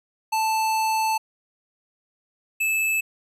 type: tone pair in turn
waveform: square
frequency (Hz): 880 / 2617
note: A5 / E7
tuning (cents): 0 / -13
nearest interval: octave + perfect fifth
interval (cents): 1887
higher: second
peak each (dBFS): -21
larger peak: neither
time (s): 0.32-1.18 / 2.6-3.01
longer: first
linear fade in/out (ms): 10
effects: resampled to 32000 Hz